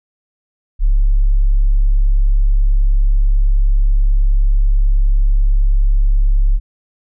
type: tone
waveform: sine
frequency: 34.65 Hz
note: C#1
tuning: in tune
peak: -7 dBFS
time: 0.79-6.6 s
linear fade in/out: 50 ms
effects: tanh soft clip ceiling -5 dBFS